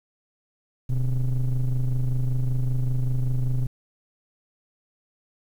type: ring-modulated tone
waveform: triangle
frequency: 69.3 Hz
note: C#2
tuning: in tune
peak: -15 dBFS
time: 0.89-3.67 s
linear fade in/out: 10 ms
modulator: 56.7 Hz
effects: 9-bit